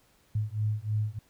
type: beating tone pair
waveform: sine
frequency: 105.3 / 108.5 Hz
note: G#2 / A2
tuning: +24 / -24 cents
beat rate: 3.2 Hz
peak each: -30 dBFS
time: 0.35-1.19 s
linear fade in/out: 5 ms
effects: pink hiss -65 dBFS RMS until 1.29 s